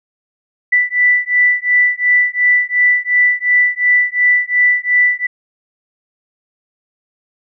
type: beating tone pair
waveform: sine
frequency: 1975.5 / 1978.3 Hz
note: B6 / B6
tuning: 0 / +2 cents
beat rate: 2.8 Hz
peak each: -13 dBFS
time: 0.72-5.27 s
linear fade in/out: 10 ms
effects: none